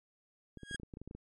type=tone with exponential growth; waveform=30% pulse; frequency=1639 Hz; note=G#6; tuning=23 cents flat; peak=-32 dBFS; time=0.57-0.76 s; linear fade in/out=5 ms; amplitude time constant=40 ms
type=clicks; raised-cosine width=3 ms; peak=-33 dBFS; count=12; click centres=0.573 / 0.633 / 0.712 / 0.746 / 0.799 / 0.833 / 0.938 / 0.971 / 1.016 / 1.076 / 1.111 / 1.15 s
effects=low-pass 12000 Hz 12 dB/octave + MP3 48 kbps